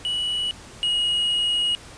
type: tone pair in turn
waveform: triangle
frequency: 2938 / 2891 Hz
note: F#7 / F#7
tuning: -13 / -41 cents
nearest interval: unison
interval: 28 cents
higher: first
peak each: -21 / -18 dBFS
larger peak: second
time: 0.05-0.51 / 0.83-1.75 s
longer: second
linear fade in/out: 0 ms
effects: pink hiss -43 dBFS RMS until 1.97 s + resampled to 22050 Hz